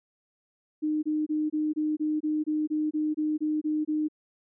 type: tone bursts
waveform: sine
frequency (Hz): 306.1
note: D#4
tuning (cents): -28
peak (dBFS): -24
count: 14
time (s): 0.82-4.085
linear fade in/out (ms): 20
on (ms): 210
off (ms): 25
effects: none